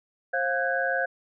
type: tone cluster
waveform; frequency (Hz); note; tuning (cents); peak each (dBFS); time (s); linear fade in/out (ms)
sine; 533 / 702 / 1511 / 1638; C5 / F5 / F#6 / G#6; +32 / +9 / +36 / -24; -29; 0.33-1.06; 10
effects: none